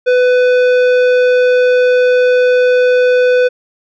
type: tone with tanh clipping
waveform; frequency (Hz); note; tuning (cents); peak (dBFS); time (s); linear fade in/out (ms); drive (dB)
sine; 499.2; B4; +19; -9; 0.06-3.49; 20; 13
effects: none